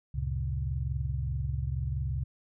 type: tone cluster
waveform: sine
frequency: 69.7 / 91.7 / 114.6 / 135.3 Hz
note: C#2 / F#2 / A#2 / C#3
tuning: +10 / -15 / -29 / -42 cents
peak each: -32 / -39 / -36 / -34 dBFS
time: 0.14-2.24 s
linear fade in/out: 10 ms
effects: none